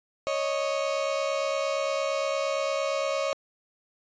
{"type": "tone pair together", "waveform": "35% pulse", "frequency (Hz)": [553.6, 622.3], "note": ["C#5", "D#5"], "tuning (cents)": [-2, 0], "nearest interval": "major second", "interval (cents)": 202, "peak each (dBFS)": [-26, -28], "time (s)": [0.27, 3.33], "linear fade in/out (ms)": 0, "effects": ["resampled to 16000 Hz"]}